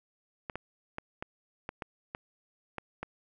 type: clicks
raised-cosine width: 0.5 ms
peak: -21 dBFS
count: 9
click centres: 0.498 / 0.556 / 0.984 / 1.225 / 1.691 / 1.822 / 2.149 / 2.783 / 3.03 s
effects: none